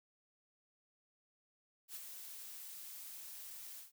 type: noise with ADSR envelope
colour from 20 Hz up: blue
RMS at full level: -45 dBFS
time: 1.88-3.92 s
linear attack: 76 ms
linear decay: 23 ms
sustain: -5 dB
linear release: 140 ms
effects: none